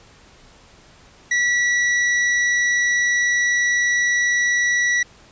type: tone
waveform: 45% pulse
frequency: 1944 Hz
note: B6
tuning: 28 cents flat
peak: -16 dBFS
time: 1.31-5.03 s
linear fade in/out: 5 ms
effects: pink hiss -49 dBFS RMS until 5.31 s + resampled to 16000 Hz